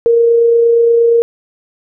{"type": "tone with amplitude modulation", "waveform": "sine", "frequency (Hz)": 466.2, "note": "A#4", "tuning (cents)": 0, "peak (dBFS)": -5, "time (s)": [0.06, 1.22], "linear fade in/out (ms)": 0, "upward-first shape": "sine", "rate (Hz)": 28.5, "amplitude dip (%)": 25, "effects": []}